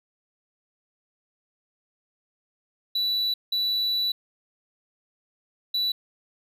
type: tone bursts at uneven times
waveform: triangle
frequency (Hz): 3951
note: B7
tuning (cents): 0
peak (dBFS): -21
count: 3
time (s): 2.95-3.34 / 3.52-4.12 / 5.74-5.92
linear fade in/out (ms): 5
effects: none